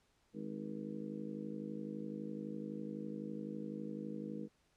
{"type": "harmonic tone with a mistuned harmonic", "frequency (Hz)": 51.91, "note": "G#1", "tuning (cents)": 0, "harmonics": [3, 4, 5, 6, 7, 8, 9], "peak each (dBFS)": [-51, -44, -50, -47, -58, -54, -50], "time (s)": [0.33, 4.49], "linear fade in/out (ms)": 50, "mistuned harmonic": 9, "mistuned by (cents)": 44, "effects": ["pink hiss -75 dBFS RMS until 4.76 s", "low-pass 9000 Hz 12 dB/octave"]}